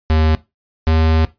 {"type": "tone pair in turn", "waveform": "square", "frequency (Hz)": [78.7, 79.94], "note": ["D#2", "D#2"], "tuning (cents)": [20, 47], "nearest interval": "unison", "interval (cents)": 27, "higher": "second", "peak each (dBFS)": -12, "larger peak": "neither", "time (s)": [[0.1, 0.35], [0.87, 1.25]], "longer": "second", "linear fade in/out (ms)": 0, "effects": ["noise-tail reverb RT60 0.2 s tail -17 dB re dry", "resampled to 11025 Hz"]}